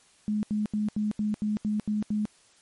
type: tone bursts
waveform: sine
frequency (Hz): 211.1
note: G#3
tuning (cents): +29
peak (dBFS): -24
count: 9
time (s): 0.28-2.254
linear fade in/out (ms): 0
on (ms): 150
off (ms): 78
effects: white hiss -60 dBFS RMS until 2.61 s + MP3 48 kbps